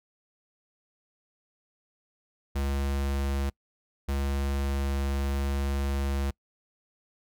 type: tone pair in turn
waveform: square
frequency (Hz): 69.2 / 69.2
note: C#2 / C#2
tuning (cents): -2 / -2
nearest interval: unison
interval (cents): 0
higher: neither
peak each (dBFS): -27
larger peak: neither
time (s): 2.55-3.5 / 4.08-6.31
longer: second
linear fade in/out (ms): 10
effects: noise-tail reverb RT60 0.1 s tail -26 dB re dry